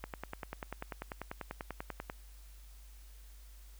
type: click train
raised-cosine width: 0.5 ms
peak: -24 dBFS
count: 22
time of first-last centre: 0.04-2.099 s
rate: 10.2 Hz
effects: added 50 Hz sine -51 dBFS peak until 3.79 s + white hiss -63 dBFS RMS until 3.79 s